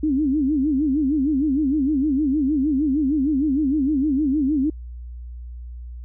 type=tone with vibrato; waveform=sine; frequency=285.4 Hz; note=D4; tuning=49 cents flat; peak=-17 dBFS; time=0.03-4.7 s; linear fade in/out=5 ms; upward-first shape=sine; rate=6.5 Hz; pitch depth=170 cents each way; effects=added 60 Hz sine -32 dBFS peak until 6.04 s